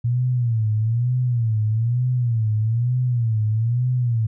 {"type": "tone with vibrato", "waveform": "sine", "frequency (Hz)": 116.54, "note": "A#2", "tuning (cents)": 0, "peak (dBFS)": -17, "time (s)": [0.04, 4.27], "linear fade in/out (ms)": 10, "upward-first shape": "sine", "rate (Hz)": 1.1, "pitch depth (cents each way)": 140, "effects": []}